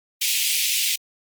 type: high-pass noise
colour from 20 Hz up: pink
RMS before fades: -22 dBFS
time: 0.21-0.96 s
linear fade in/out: 10 ms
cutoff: 2300 Hz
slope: 48 dB/octave
effects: Opus 24 kbps